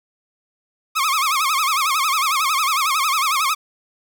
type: tone with vibrato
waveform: sawtooth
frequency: 1174.7 Hz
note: D6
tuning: in tune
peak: -13 dBFS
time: 0.95-3.55 s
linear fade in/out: 20 ms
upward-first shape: sine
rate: 11 Hz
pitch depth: 180 cents each way
effects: none